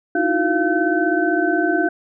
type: tone cluster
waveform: sine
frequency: 308.6 / 328 / 364.1 / 693 / 1526 Hz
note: D#4 / E4 / F#4 / F5 / G6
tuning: -14 / -9 / -28 / -14 / -47 cents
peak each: -22 dBFS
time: 0.15-1.89 s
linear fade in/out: 5 ms
effects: none